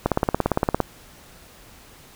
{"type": "click train", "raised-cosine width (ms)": 1, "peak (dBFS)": -4, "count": 14, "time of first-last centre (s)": [0.06, 0.803], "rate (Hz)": 17.5, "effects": ["pink hiss -48 dBFS RMS until 2.15 s"]}